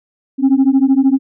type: beating tone pair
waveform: sine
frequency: 262.6 / 275.6 Hz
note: C4 / C#4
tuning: +6 / -10 cents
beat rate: 13 Hz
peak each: -10 dBFS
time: 0.38-1.19 s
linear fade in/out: 50 ms
effects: tanh soft clip ceiling -5 dBFS